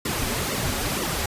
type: noise with flanger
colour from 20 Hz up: pink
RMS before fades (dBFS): -26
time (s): 0.05-1.26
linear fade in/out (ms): 5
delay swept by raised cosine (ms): 1.2 to 6.6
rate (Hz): 2.1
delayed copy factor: -1
effects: resampled to 32000 Hz